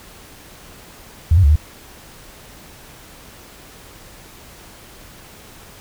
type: tone with pitch steps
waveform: sine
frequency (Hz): 81 / 94.6 / 71.3 / 76.6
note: E2 / F#2 / C#2 / D#2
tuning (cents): -30 / +39 / +49 / -27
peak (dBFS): -8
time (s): 1.31-1.558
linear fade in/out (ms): 5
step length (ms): 62
effects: pink hiss -42 dBFS RMS until 5.8 s